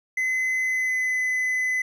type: tone with pitch glide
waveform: triangle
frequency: 2037 to 2017 Hz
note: C7 to B6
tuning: -47 to +36 cents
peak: -20 dBFS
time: 0.17-1.82 s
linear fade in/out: 5 ms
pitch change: -17 cents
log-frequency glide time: 0.6-1.19 s
effects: none